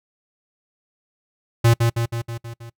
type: tone with echo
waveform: square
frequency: 116.54 Hz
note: A#2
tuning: in tune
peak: -12 dBFS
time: 1.64-1.74 s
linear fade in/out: 10 ms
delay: 160 ms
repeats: 6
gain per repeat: -4 dB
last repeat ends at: 2.7 s
effects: noise-tail reverb RT60 0.1 s tail -24 dB re dry